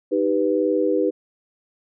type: chord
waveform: sine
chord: Eb augmented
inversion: none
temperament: equal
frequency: 311.1 / 392 / 493.9 Hz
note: Eb4 / G4 / B4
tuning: 0 / 0 / 0 cents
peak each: -22 / -22 / -21 dBFS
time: 0.11-1.11 s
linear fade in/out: 20 ms
effects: none